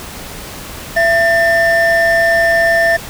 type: tone pair together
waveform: triangle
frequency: 670.5 / 1790 Hz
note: E5 / A6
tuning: +29 / +29 cents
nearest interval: octave + perfect fourth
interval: 1700 cents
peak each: -10 dBFS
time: 0.96-2.97 s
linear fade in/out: 10 ms
effects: pink hiss -29 dBFS RMS until 3.09 s